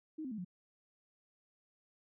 sine tone with pitch steps, 312.8 / 260 / 216.1 / 179.66 Hz, D#4 / C4 / A3 / F3, +9 / -11 / -31 / +49 cents, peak -39 dBFS, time 0.18-0.448 s, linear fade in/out 10 ms, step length 67 ms, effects none

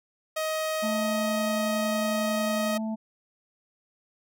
sawtooth tone, 629 Hz, D#5, 19 cents sharp, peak -23 dBFS, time 0.36-2.78 s, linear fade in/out 10 ms
harmonic tone, 220 Hz, A3, in tune, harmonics 1 / 3 / 4, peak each -28 / -39 / -42 dBFS, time 0.82-2.96 s, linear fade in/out 20 ms
effects none

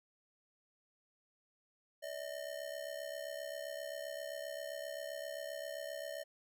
square ring-modulated tone, 609 Hz, D#5, 37 cents flat, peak -39 dBFS, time 2.02-6.24 s, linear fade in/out 20 ms, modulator 33.8 Hz, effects none

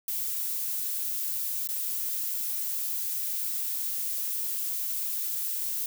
violet noise with dropouts, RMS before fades -31 dBFS, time 0.08-5.86 s, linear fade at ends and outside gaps 2 ms, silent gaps 1.674-1.688 s, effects none

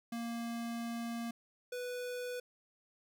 square tone pair in turn, 233.1 / 493.9 Hz, A#3 / B4, 0 / 0 cents, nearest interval octave + minor second, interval 1300 cents, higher second, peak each -38 / -39 dBFS, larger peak first, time 0.12-1.31 / 1.72-2.4 s, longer first, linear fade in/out 5 ms, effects none

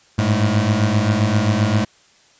25% pulse beating tone pair, 102.2 / 109.8 Hz, G#2 / A2, -27 / -3 cents, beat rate 7.6 Hz, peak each -14 dBFS, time 0.18-1.85 s, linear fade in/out 10 ms, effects white hiss -53 dBFS RMS until 2.39 s + resampled to 16000 Hz

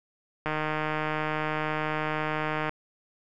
click train, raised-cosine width 0.5 ms, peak -14 dBFS, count 345, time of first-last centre 0.46-2.694 s, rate 154 Hz, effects none

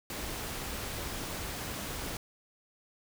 pink noise, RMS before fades -38 dBFS, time 0.1-2.17 s, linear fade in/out 2 ms, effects none

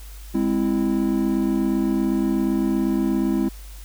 triangle chord, Ab augmented, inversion none, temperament equal with one note detuned, 204.3 / 261.6 / 329.6 Hz, Ab3 / C4 / E4, -28 / 0 / 0 cents, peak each -21 dBFS, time 0.34-3.49 s, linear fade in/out 10 ms, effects added 50 Hz sine -36 dBFS peak until 3.84 s + white hiss -47 dBFS RMS until 3.84 s

